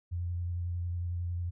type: tone with vibrato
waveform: sine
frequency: 87.31 Hz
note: F2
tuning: in tune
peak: -31 dBFS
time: 0.11-1.51 s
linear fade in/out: 20 ms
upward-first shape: square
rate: 11 Hz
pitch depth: 16 cents each way
effects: none